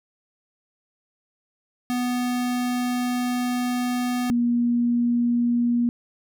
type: tone pair in turn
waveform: square / sine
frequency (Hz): 246.9 / 239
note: B3 / A#3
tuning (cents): 0 / +43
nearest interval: minor second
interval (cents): 57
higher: first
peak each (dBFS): -23 / -18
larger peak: second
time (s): 1.9-4.3 / 4.3-5.89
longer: first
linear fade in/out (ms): 0
effects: none